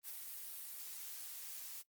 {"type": "noise with ADSR envelope", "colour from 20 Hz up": "blue", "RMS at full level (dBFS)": -43, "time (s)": [0.03, 1.83], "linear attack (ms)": 67, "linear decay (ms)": 3, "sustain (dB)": -5, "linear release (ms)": 27, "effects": ["noise-tail reverb RT60 0.1 s tail -19 dB re dry", "Opus 32 kbps"]}